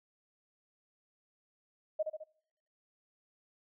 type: tone with echo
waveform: sine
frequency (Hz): 622.3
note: D#5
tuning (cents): 0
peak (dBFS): -28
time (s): 1.99-2.03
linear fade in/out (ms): 10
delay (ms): 70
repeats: 3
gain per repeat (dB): -5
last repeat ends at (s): 2.24
effects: noise-tail reverb RT60 0.8 s tail -26 dB re dry